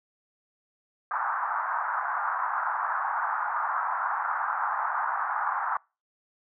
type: band-pass noise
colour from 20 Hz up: pink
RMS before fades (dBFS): -29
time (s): 1.11-5.77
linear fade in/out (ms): 2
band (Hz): 820 to 1500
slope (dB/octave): 48
effects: noise-tail reverb RT60 0.3 s tail -26 dB re dry